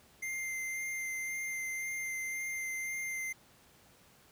square tone with vibrato, 2093 Hz, C7, in tune, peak -36 dBFS, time 0.22-3.33 s, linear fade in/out 10 ms, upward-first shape sine, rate 1.9 Hz, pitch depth 11 cents each way, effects pink hiss -62 dBFS RMS until 4.31 s + high-pass 60 Hz 12 dB/octave

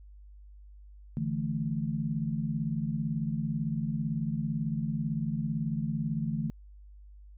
sine chord, D suspended second, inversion none, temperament equal, 146.83 / 164.81 / 220 Hz, D3 / E3 / A3, 0 / 0 / 0 cents, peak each -33 dBFS, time 1.17-6.5 s, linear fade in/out 0 ms, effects added 50 Hz sine -48 dBFS peak until 7.37 s

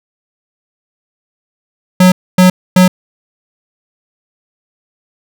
square tone bursts, 183.4 Hz, F#3, 15 cents flat, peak -4 dBFS, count 3, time 2-2.88 s, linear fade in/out 5 ms, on 120 ms, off 260 ms, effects none

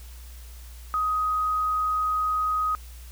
sine tone, 1255 Hz, D#6, 15 cents sharp, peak -22 dBFS, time 0.94-2.75 s, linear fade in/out 0 ms, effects added 60 Hz sine -40 dBFS peak until 3.11 s + white hiss -51 dBFS RMS until 3.11 s

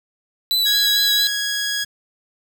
45% pulse tone with vibrato, 3951 Hz, B7, in tune, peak -15 dBFS, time 0.51-1.27 s, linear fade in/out 0 ms, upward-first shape triangle, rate 4.4 Hz, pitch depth 33 cents each way
15% pulse tone, 1661.2 Hz, G#6, in tune, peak -14 dBFS, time 0.65-1.85 s, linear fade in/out 20 ms
effects 7-bit

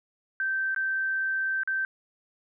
sine tone with dropouts, 1556 Hz, G6, 13 cents flat, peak -25 dBFS, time 0.4-1.85 s, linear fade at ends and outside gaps 1 ms, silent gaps 0.747-0.762 / 1.634-1.675 s, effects none

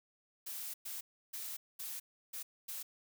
blue noise bursts at uneven times, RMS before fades -43 dBFS, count 6, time 0.46-0.74 / 0.85-1.01 / 1.33-1.57 / 1.79-2 / 2.33-2.43 / 2.68-2.83 s, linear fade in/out 10 ms, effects none

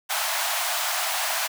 pink high-pass noise, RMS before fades -26 dBFS, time 0.09-1.48 s, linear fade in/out 20 ms, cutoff 620 Hz, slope 96 dB/octave, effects none

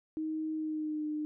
sine tone with pitch glide, 313.7 to 303.2 Hz, D#4 to D#4, +14 to -45 cents, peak -32 dBFS, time 0.17-1.25 s, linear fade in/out 0 ms, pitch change -59 cents, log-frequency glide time 0.54-1.06 s, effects none

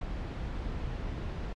brown noise, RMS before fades -36 dBFS, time 0.01-1.53 s, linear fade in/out 5 ms, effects low-pass 4000 Hz 12 dB/octave + AAC 64 kbps

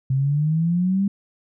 sine exponential sweep, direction up, 130.6 to 201.8 Hz, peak -17 dBFS, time 0.1-1.08 s, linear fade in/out 5 ms, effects none

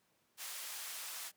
white band-pass noise, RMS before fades -45 dBFS, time 0.37-1.32 s, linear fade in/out 50 ms, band 810 to 14000 Hz, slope 12 dB/octave, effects pink hiss -75 dBFS RMS until 1.36 s + high-pass 150 Hz 12 dB/octave

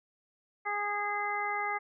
harmonic tone, 411.6 Hz, G#4, 16 cents flat, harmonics 1 / 2 / 3 / 4 / 5, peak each -42 / -34 / -36 / -41 / -35 dBFS, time 0.65-1.79 s, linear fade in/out 20 ms, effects none

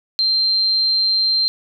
sine tone, 4151 Hz, C8, 15 cents flat, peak -14 dBFS, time 0.19-1.48 s, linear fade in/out 0 ms, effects none

